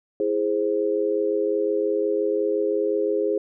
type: chord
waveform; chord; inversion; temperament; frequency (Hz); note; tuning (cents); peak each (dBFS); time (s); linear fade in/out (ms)
sine; E augmented; none; equal; 329.6 / 415.3 / 523.3; E4 / G#4 / B#4; 0 / 0 / 0; -27 / -22 / -26; 0.2-3.38; 2
effects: none